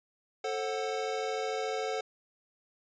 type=chord; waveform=square; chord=F# diminished; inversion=first; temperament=equal with one note detuned; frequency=440 / 533.6 / 740 Hz; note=A4 / C5 / F#5; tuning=0 / +34 / 0 cents; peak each=-35 / -38 / -37 dBFS; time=0.44-2.01 s; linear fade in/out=5 ms; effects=resampled to 16000 Hz